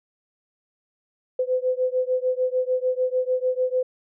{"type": "beating tone pair", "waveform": "sine", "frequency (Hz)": [506, 512.7], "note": ["B4", "C5"], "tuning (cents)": [42, -35], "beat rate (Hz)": 6.7, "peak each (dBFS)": [-23, -24], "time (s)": [1.39, 3.83], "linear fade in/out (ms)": 5, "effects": []}